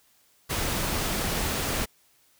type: noise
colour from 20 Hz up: pink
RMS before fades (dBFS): -28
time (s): 0.49-1.86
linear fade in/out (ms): 20
effects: white hiss -63 dBFS RMS until 2.39 s